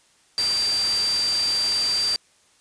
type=tone in noise; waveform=sine; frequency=4700 Hz; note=D8; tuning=1 cent sharp; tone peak=-20 dBFS; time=0.38-2.16 s; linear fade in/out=0 ms; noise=white; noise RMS=-29 dBFS; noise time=0.38-2.16 s; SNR=+6 dB; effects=white hiss -59 dBFS RMS until 2.6 s + resampled to 22050 Hz